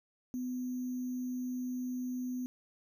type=tone with sample-and-hold; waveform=sine; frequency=251.5 Hz; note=B3; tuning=32 cents sharp; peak=-34 dBFS; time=0.34-2.46 s; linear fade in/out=0 ms; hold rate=6300 Hz; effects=none